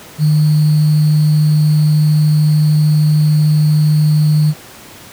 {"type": "tone with sample-and-hold", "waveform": "sine", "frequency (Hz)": 152.2, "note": "D#3", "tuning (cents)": -38, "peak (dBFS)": -7, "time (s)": [0.18, 4.54], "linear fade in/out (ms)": 50, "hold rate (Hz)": 4410, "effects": ["pink hiss -36 dBFS RMS until 5.12 s", "high-pass 100 Hz 12 dB/octave"]}